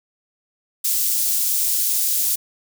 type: high-pass noise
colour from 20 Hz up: white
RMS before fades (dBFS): -20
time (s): 0.84-2.36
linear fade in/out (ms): 10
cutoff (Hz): 6100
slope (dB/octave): 12
effects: none